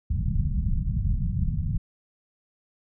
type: low-pass noise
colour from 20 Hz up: pink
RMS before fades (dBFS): -25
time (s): 0.1-1.78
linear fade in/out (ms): 5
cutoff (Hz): 190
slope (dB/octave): 48
effects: none